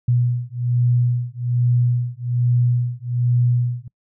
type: beating tone pair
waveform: sine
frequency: 121.3 / 122.5 Hz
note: B2 / B2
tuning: -31 / -14 cents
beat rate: 1.2 Hz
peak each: -19 dBFS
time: 0.08-3.88 s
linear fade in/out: 5 ms
effects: noise-tail reverb RT60 0.1 s tail -26 dB re dry